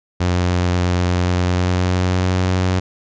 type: tone with pitch glide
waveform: sawtooth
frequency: 89.2 to 92.13 Hz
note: F2 to F#2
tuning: +37 to -7 cents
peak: -11 dBFS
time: 0.2-2.8 s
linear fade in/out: 10 ms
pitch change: +56 cents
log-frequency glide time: 1.15-2.4 s
effects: resampled to 16000 Hz